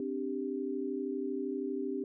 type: chord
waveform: sine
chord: C suspended second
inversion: none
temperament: just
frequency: 261.6 / 294.3 / 392.4 Hz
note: C4 / D4 / G4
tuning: 0 / +4 / +2 cents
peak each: -37 / -38 / -36 dBFS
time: 0-2.04 s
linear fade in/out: 2 ms
effects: none